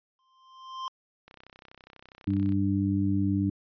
square tone with exponential growth, 1046.5 Hz, C6, in tune, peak -31 dBFS, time 0.19-0.88 s, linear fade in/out 1 ms, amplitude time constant 150 ms
click train, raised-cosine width 0.3 ms, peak -33 dBFS, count 41, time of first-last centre 1.28-2.522 s, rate 32.2 Hz
harmonic tone, 98.3 Hz, G2, 5 cents sharp, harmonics 1 / 2 / 3, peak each -28 / -28 / -27 dBFS, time 2.27-3.5 s, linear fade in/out 5 ms
effects resampled to 11025 Hz

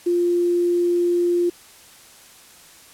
sine tone with quantisation, 349.2 Hz, F4, in tune, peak -16 dBFS, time 0.06-1.5 s, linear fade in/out 10 ms, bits 7, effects white hiss -47 dBFS RMS until 2.93 s + low-pass 12000 Hz 12 dB/octave

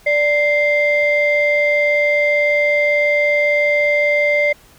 sine tone pair together, 587.3 / 2091 Hz, D5 / C7, 0 / -2 cents, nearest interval octave + minor seventh, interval 2198 cents, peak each -14 dBFS, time 0.06-4.53 s, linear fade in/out 10 ms, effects tanh soft clip ceiling -7 dBFS + pink hiss -48 dBFS RMS until 4.78 s

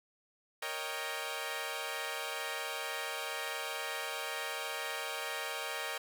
10% pulse chord, Eb dominant seventh, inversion second, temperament equal, 466.2 / 554.4 / 622.3 / 784 Hz, Bb4 / Db5 / Eb5 / G5, 0 / 0 / 0 / 0 cents, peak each -34 dBFS, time 0.62-5.98 s, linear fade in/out 5 ms, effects none

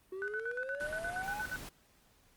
triangle exponential sweep, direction up, 370.3 to 861 Hz, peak -37 dBFS, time 0.12-1.42 s, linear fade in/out 5 ms
sine tone with tremolo, 1500 Hz, F#6, 23 cents sharp, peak -35 dBFS, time 0.22-1.56 s, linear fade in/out 0 ms, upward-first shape square, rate 8.5 Hz, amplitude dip 80%
pink noise, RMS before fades -47 dBFS, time 0.8-1.69 s, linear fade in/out 2 ms
effects pink hiss -67 dBFS RMS until 2.36 s + Opus 32 kbps

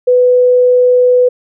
sine tone, 497.3 Hz, B4, 12 cents sharp, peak -5 dBFS, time 0.07-1.29 s, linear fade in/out 10 ms, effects none

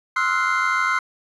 triangle tone cluster, 1049 / 1294 / 1381 / 1474 / 2085 Hz, C6 / E6 / F6 / F#6 / C7, +4 / -32 / -20 / -7 / -7 cents, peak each -23 dBFS, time 0.16-0.99 s, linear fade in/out 5 ms, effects resampled to 22050 Hz

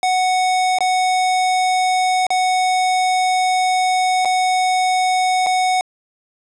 square tone with dropouts, 740 Hz, F#5, in tune, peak -15 dBFS, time 0.03-5.81 s, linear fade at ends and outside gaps 1 ms, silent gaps 0.786-0.806 / 2.267-2.304 / 4.249-4.255 / 5.463-5.468 s, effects resampled to 22050 Hz + 8-bit

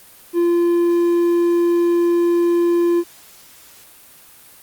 triangle tone, 344.7 Hz, F4, 23 cents flat, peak -11 dBFS, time 0.33-3.04 s, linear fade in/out 50 ms, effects white hiss -45 dBFS RMS until 4.62 s + Opus 32 kbps

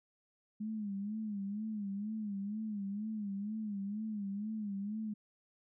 sine tone with vibrato, 207.7 Hz, G#3, in tune, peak -36 dBFS, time 0.6-5.14 s, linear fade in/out 10 ms, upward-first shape sine, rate 2.1 Hz, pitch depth 98 cents each way, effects none

